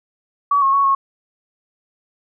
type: tone with pitch steps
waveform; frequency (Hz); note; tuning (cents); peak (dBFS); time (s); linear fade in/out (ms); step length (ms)
sine; 1137 / 1086 / 1113 / 1093; C#6 / C#6 / C#6 / C#6; +44 / -36 / +7 / -25; -12; 0.51-0.95; 5; 110
effects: none